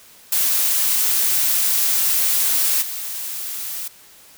blue noise with level steps, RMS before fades -18 / -28 dBFS, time 0.32-3.88 s, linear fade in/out 5 ms, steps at 2.81 s, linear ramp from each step 20 ms, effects white hiss -47 dBFS RMS until 4.37 s

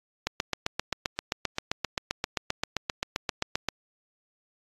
click train, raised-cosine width 0.2 ms, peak -9 dBFS, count 27, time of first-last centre 0.27-3.687 s, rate 7.61 Hz, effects AAC 32 kbps

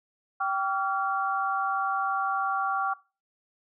sine tone cluster, 780 / 1143 / 1383 Hz, G5 / D6 / F6, -9 / -47 / -17 cents, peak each -29 dBFS, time 0.4-2.94 s, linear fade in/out 10 ms, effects noise-tail reverb RT60 0.3 s tail -20 dB re dry

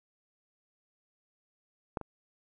clicks, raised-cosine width 1 ms, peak -18 / -26 dBFS, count 2, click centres 1.972 / 2.013 s, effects none

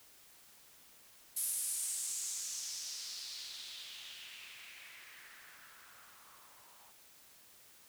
violet noise with low-pass filter sweep, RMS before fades -44 dBFS, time 1.36-6.92 s, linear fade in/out 10 ms, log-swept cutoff 11000 to 860 Hz, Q 2.9, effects white hiss -61 dBFS RMS until 7.88 s

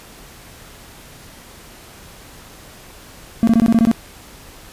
triangle tone bursts, 228 Hz, A#3, 38 cents flat, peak -7 dBFS, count 8, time 3.43-3.914 s, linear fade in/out 0 ms, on 43 ms, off 20 ms, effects pink hiss -41 dBFS RMS until 4.72 s + resampled to 32000 Hz

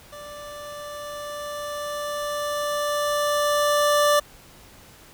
25% pulse tone with level ramp, 587.3 Hz, D5, in tune, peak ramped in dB -34 to -12 dBFS, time 0.12-4.2 s, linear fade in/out 10 ms, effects pink hiss -49 dBFS RMS until 5.13 s

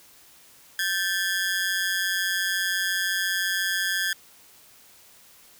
sawtooth ring-modulated tone, 1657 Hz, G#6, 4 cents flat, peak -17 dBFS, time 0.79-4.13 s, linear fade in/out 2 ms, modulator 92.9 Hz, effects white hiss -53 dBFS RMS until 5.59 s

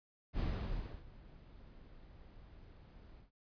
brown noise with ADSR envelope, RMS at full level -35 dBFS, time 0.33-3.31 s, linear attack 60 ms, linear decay 640 ms, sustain -21 dB, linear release 130 ms, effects resampled to 11025 Hz

